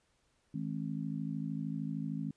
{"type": "harmonic tone", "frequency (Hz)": 53.2, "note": "G#1", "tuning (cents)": 42, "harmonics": [3, 4, 5], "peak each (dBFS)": [-38, -39, -40], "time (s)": [0.54, 2.31], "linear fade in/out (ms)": 5, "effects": ["pink hiss -74 dBFS RMS until 2.36 s", "resampled to 22050 Hz"]}